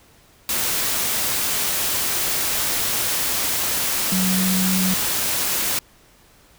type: tone in noise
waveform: sine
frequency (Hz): 186.8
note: F#3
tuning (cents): +17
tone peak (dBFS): -19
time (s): 4.12-4.94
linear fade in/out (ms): 2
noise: white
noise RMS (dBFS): -22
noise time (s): 0.49-5.79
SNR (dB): 0
effects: pink hiss -53 dBFS RMS until 6.58 s

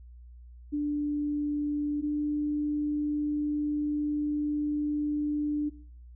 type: tone pair in turn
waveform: sine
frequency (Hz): 293.7 / 296.3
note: D4 / D4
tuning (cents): 0 / +15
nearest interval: unison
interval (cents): 15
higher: second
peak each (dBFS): -26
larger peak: neither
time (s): 0.72-2.02 / 2.02-5.7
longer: second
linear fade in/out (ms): 20
effects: noise-tail reverb RT60 0.5 s tail -19 dB re dry + added 60 Hz sine -46 dBFS peak until 6.15 s

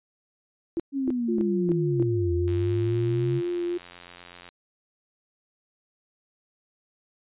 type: tone bursts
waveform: sine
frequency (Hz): 336.3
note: E4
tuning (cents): +35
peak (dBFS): -23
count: 5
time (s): 0.77-2.025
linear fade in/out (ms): 0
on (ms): 27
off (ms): 280
type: linear two-way sweep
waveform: sine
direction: down then up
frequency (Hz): 280.8 to 83 to 136.4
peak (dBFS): -24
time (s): 0.92-3.42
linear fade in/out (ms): 50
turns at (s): 2.33
type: tone with vibrato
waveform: sine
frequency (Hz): 349.2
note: F4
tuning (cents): 0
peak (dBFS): -25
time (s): 1.28-3.78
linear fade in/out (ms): 10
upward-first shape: triangle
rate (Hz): 3.7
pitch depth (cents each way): 14
type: click train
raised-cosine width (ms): 0.2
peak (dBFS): -26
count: 178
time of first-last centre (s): 2.48-4.489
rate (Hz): 88.1
effects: resampled to 8000 Hz

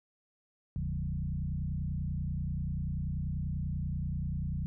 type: tone with frequency modulation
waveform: sine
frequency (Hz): 110.6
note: A2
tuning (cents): +9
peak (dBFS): -31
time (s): 0.76-4.66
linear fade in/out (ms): 0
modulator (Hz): 30.3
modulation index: 2.2
effects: none

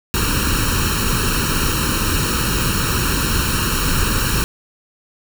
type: noise with comb filter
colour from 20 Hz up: pink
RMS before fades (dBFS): -18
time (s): 0.14-4.44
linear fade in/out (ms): 0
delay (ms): 0.72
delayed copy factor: +0.9
effects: none

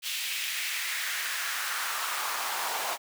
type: noise with high-pass filter sweep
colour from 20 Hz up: pink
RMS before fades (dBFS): -32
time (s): 0.02-2.98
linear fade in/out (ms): 50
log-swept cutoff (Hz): 2900 to 770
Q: 2.1
effects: none

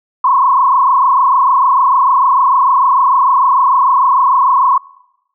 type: tone with frequency modulation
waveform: sine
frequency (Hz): 1046.5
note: C6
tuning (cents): 0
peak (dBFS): -7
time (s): 0.24-4.78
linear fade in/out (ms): 5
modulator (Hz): 26.7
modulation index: 2.6
effects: noise-tail reverb RT60 0.9 s tail -25 dB re dry

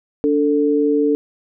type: tone pair together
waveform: sine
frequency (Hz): 290.1 / 444.3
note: D4 / A4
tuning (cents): -21 / +17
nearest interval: perfect fifth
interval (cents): 738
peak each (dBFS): -16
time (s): 0.24-1.15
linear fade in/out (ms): 0
effects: none

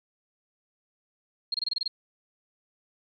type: tone bursts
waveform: sine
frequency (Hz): 4235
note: C8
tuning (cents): +20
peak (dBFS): -25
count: 8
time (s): 1.52-1.879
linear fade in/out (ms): 5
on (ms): 23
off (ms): 25
effects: none

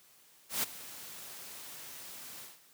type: noise with ADSR envelope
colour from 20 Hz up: white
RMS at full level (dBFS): -30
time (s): 0.49-2.6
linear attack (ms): 140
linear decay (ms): 17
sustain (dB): -17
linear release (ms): 190
effects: white hiss -62 dBFS RMS until 2.73 s + high-pass 100 Hz 12 dB/octave

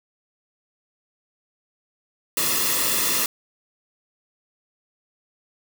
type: noise with comb filter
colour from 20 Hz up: white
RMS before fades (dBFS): -22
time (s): 2.37-3.26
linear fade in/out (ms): 2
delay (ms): 1.3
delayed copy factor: -0.7
effects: none

